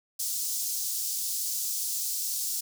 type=high-pass noise; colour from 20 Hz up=pink; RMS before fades=-31 dBFS; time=0.19-2.61 s; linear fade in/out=10 ms; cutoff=5300 Hz; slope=24 dB/octave; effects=none